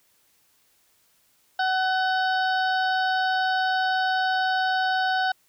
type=harmonic tone; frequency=751 Hz; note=F#5; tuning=26 cents sharp; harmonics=1 / 2 / 4 / 5 / 6 / 7; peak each=-23 / -25 / -36 / -36 / -38 / -41 dBFS; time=1.59-5.32 s; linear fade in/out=5 ms; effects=white hiss -64 dBFS RMS until 5.48 s